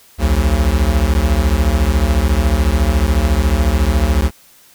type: beating tone pair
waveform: square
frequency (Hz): 61.7 / 75.7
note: B1 / D#2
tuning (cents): -1 / -47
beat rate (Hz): 14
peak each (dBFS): -15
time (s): 0.18-4.31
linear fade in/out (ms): 50
effects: white hiss -47 dBFS RMS until 4.74 s

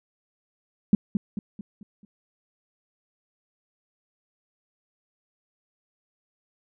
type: tone with echo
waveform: sine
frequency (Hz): 203.9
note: G#3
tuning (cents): -32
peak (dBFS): -12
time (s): 0.93-0.95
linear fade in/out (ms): 2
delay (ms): 220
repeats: 5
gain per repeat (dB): -7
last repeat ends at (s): 2.05
effects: none

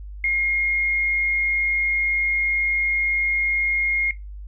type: tone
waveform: sine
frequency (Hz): 2141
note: C7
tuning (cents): +39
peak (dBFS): -18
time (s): 0.24-4.11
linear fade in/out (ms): 2
effects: noise-tail reverb RT60 0.2 s tail -18 dB re dry + added 50 Hz sine -33 dBFS peak until 4.47 s

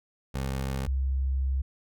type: tone pair in turn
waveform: 20% pulse / sine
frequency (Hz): 66.8 / 66.53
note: C2 / C2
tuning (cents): +36 / +29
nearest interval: unison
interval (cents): 7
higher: first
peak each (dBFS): -24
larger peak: neither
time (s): 0.34-0.87 / 0.87-1.62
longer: second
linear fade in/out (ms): 10
effects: none

